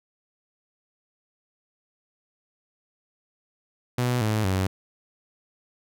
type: tone with pitch steps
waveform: sawtooth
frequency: 123.47 / 108.11 / 94.66 Hz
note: B2 / A2 / F#2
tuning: 0 / -30 / +40 cents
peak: -18 dBFS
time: 3.98-4.67 s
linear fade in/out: 5 ms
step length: 230 ms
effects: none